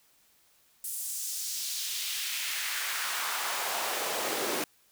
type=noise with high-pass filter sweep; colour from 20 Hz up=pink; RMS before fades=-33 dBFS; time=0.84-4.64 s; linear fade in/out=2 ms; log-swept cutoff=9600 to 330 Hz; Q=1.4; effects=white hiss -65 dBFS RMS until 4.91 s